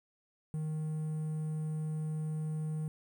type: tone with quantisation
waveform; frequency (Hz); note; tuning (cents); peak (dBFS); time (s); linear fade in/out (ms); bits
triangle; 155.56; D#3; 0; -31; 0.54-2.88; 0; 10
effects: none